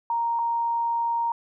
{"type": "tone pair in turn", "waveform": "sine", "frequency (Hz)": [932.3, 932.3], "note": ["A#5", "A#5"], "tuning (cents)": [0, 0], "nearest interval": "unison", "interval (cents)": 0, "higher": "neither", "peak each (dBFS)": -22, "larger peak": "neither", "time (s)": [[0.1, 0.39], [0.39, 1.32]], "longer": "second", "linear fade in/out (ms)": 2, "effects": []}